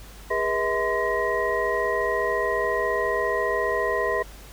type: tone cluster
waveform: sine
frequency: 410.2 / 484.7 / 642 / 1030 / 1892 Hz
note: G#4 / B4 / E5 / C6 / A#6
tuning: -21 / -32 / -46 / -28 / +25 cents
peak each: -28 dBFS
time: 0.3-4.23 s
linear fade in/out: 10 ms
effects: added 50 Hz sine -43 dBFS peak until 4.52 s + pink hiss -47 dBFS RMS until 4.52 s